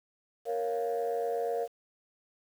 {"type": "chord", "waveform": "sine", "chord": "Bb minor", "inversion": "none", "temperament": "equal", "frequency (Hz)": [466.2, 554.4, 698.5], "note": ["Bb4", "Db5", "F5"], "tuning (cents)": [0, 0, 0], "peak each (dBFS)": [-30, -35, -33], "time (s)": [0.45, 1.68], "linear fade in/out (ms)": 50, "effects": ["tanh soft clip ceiling -23 dBFS", "9-bit"]}